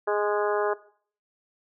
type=harmonic tone with a mistuned harmonic; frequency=207.7 Hz; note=G#3; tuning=in tune; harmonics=2 / 3 / 4 / 5 / 6 / 7 / 8; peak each=-25 / -29 / -31 / -33 / -35 / -36 / -37 dBFS; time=0.07-0.74 s; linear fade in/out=10 ms; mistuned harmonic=6; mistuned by=-17 cents; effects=noise-tail reverb RT60 0.5 s tail -18 dB re dry